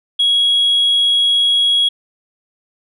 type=tone; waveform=sine; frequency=3319 Hz; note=G#7; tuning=2 cents flat; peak=-9 dBFS; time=0.19-1.89 s; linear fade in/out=10 ms; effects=tanh soft clip ceiling -8 dBFS